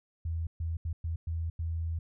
sine tone bursts at uneven times, 82.3 Hz, E2, 2 cents flat, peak -30 dBFS, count 6, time 0.25-0.47 / 0.6-0.77 / 0.85-0.93 / 1.04-1.16 / 1.27-1.5 / 1.59-1.99 s, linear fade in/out 5 ms, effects none

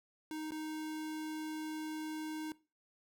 square tone with dropouts, 311.1 Hz, D#4, in tune, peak -40 dBFS, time 0.31-2.52 s, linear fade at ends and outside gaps 1 ms, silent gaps 0.508-0.519 s, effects noise-tail reverb RT60 0.3 s tail -19 dB re dry

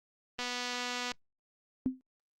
click train, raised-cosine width 0.2 ms, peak -19 dBFS, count 180, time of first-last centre 0.39-1.118 s, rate 246 Hz
sine tone with exponential decay, 258.7 Hz, C4, 19 cents flat, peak -23 dBFS, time 1.86-2.01 s, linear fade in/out 0 ms, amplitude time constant 31 ms
effects noise-tail reverb RT60 0.1 s tail -22 dB re dry + Opus 32 kbps

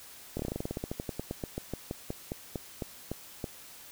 slowing click train, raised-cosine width 2 ms, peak -20 dBFS, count 27, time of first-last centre 0.37-3.442 s, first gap 24 ms, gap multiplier 1.11, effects white hiss -50 dBFS RMS until 3.91 s

